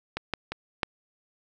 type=clicks; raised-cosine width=0.3 ms; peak=-14 / -11 / -16 / -8 dBFS; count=4; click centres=0.17 / 0.337 / 0.52 / 0.832 s; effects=none